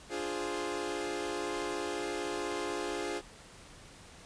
sawtooth chord, D half-diminished seventh, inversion none, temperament equal, 293.7 / 349.2 / 415.3 / 523.3 Hz, D4 / F4 / Ab4 / C5, 0 / 0 / 0 / 0 cents, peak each -38 / -34 / -34 / -38 dBFS, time 0.09-3.22 s, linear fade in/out 50 ms, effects pink hiss -53 dBFS RMS until 4.25 s + resampled to 22050 Hz

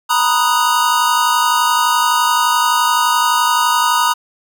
square chord, B major seventh, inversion third, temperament equal with one note detuned, 936.1 / 987.8 / 1244.5 / 1480 Hz, A#5 / B5 / D#6 / F#6, +7 / 0 / 0 / 0 cents, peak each -18 / -18 / -17 / -23 dBFS, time 0.09-4.14 s, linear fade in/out 20 ms, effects none

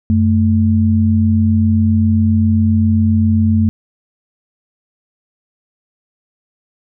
sine tone pair together, 92.5 / 220 Hz, F#2 / A3, 0 / 0 cents, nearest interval octave + minor third, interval 1500 cents, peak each -12 dBFS, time 0.1-3.69 s, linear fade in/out 0 ms, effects none

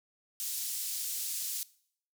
white band-pass noise, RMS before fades -36 dBFS, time 0.4-1.63 s, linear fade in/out 0 ms, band 4900 to 15000 Hz, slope 12 dB/octave, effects noise-tail reverb RT60 0.6 s tail -20 dB re dry

